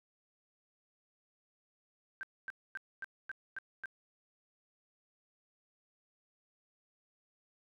sine tone bursts, 1568 Hz, G6, in tune, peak -38 dBFS, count 7, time 2.21-3.857 s, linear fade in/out 0 ms, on 21 ms, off 250 ms, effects none

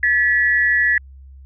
sine tone pair together, 1727 / 1938.5 Hz, A6 / B6, -33 / -33 cents, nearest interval major second, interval 200 cents, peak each -16 dBFS, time 0.03-0.98 s, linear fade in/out 2 ms, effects added 67 Hz sine -38 dBFS peak until 1.45 s

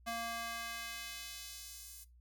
square tone with high-pass filter sweep, 231.5 Hz, A#3, 12 cents flat, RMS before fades -44 dBFS, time 0.06-2.05 s, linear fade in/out 20 ms, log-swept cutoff 580 to 9100 Hz, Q 0.84, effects noise-tail reverb RT60 0.2 s tail -18 dB re dry + added 60 Hz sine -59 dBFS peak until 2.2 s

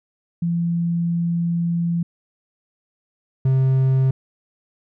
sine / triangle tone pair in turn, 170.1 / 132.2 Hz, F3 / C3, -45 / +18 cents, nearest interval major third, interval 437 cents, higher first, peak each -18 / -12 dBFS, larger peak second, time 0.42-2.03 / 3.45-4.11 s, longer first, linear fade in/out 5 ms, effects none

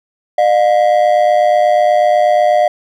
triangle ring-modulated tone, 659.3 Hz, E5, in tune, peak -3 dBFS, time 0.38-2.68 s, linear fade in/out 5 ms, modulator 54.1 Hz, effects none

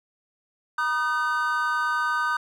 triangle tone cluster, 956 / 1227 / 1525 Hz, A#5 / D#6 / G6, +43 / -25 / -48 cents, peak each -28 / -24 / -24 dBFS, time 0.78-2.37 s, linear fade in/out 5 ms, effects none

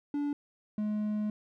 triangle tone pair in turn, 289.2 / 211.3 Hz, D4 / G#3, -27 / +30 cents, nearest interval perfect fourth, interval 543 cents, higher first, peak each -27 dBFS, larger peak neither, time 0.14-0.33 / 0.78-1.3 s, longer second, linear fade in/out 2 ms, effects none

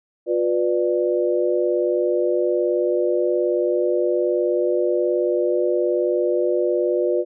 sine chord, B diminished, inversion second, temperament just, 355.6 / 493.9 / 592.7 Hz, F4 / B4 / D5, +31 / 0 / +16 cents, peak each -20 / -22 / -23 dBFS, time 0.26-7.25 s, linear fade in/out 50 ms, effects none

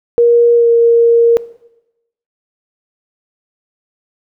sine tone with pitch glide, 472.7 to 466.5 Hz, A#4 to A#4, +24 to +1 cents, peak -5 dBFS, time 0.18-1.37 s, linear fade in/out 0 ms, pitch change -23 cents, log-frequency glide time 0.55-0.69 s, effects noise-tail reverb RT60 0.9 s tail -19 dB re dry

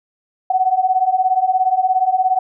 sine beating tone pair, 737 / 754 Hz, F#5 / F#5, -7 / +32 cents, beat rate 17 Hz, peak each -17 / -15 dBFS, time 0.5-2.39 s, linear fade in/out 5 ms, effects none

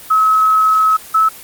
sine tone pair in turn, 1285 / 1302.2 Hz, E6 / E6, -45 / -22 cents, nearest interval unison, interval 23 cents, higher second, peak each -8 dBFS, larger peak neither, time 0.1-0.97 / 1.14-1.29 s, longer first, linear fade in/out 10 ms, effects white hiss -35 dBFS RMS until 1.43 s + Opus 24 kbps

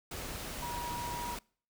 sine tone in noise, 959 Hz, A#5, 49 cents sharp, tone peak -37 dBFS, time 0.62-1.35 s, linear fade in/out 5 ms, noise pink, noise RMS -41 dBFS, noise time 0.11-1.39 s, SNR +1 dB, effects noise-tail reverb RT60 0.5 s tail -26 dB re dry

